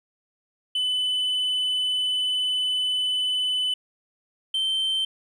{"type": "tone pair in turn", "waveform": "sine", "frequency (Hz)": [3007, 3109], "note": ["F#7", "G7"], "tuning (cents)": [27, -15], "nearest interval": "minor second", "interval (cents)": 58, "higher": "second", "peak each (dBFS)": -19, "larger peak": "neither", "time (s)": [[0.75, 3.74], [4.54, 5.05]], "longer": "first", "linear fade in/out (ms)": 5, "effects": ["tanh soft clip ceiling -21 dBFS", "10-bit"]}